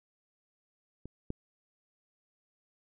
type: clicks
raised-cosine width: 3 ms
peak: -30 / -22 dBFS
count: 2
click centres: 1.056 / 1.304 s
effects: none